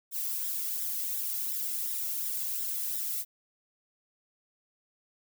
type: noise with flanger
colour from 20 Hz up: violet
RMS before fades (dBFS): -33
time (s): 0.11-3.25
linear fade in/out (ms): 50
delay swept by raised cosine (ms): 0.55 to 1.5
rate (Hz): 2.8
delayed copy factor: +0.6
effects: none